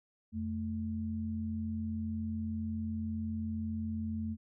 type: tone pair together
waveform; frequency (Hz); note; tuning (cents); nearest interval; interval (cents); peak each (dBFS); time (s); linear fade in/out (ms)
sine; 87.31 / 220; F2 / A3; 0 / 0; octave + major third; 1600; -38 / -35; 0.32-4.37; 50
effects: none